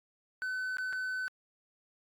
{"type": "tone with dropouts", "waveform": "triangle", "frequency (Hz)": 1513, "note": "F#6", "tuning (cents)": 38, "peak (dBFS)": -31, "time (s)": [0.42, 1.28], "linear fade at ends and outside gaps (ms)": 0, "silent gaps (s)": [[0.77, 0.784], [0.927, 0.931]], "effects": ["AAC 64 kbps"]}